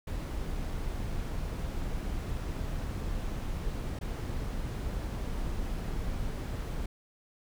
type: noise with dropouts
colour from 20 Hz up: brown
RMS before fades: -34 dBFS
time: 0.07-6.86 s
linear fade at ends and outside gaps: 5 ms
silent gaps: 3.99-4.011 s
effects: none